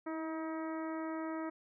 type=harmonic tone with a mistuned harmonic; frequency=318.5 Hz; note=D#4; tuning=41 cents sharp; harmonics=1 / 2 / 3 / 4 / 5 / 6 / 7; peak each=-38 / -44 / -47 / -47 / -54 / -53 / -58 dBFS; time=0.06-1.5 s; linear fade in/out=10 ms; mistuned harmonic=1; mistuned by=+18 cents; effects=none